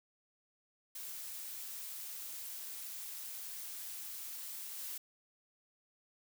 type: noise with level steps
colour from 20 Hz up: blue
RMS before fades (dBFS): -45 / -43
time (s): 0.95-4.98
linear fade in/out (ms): 5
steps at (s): 4.78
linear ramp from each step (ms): 10
effects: none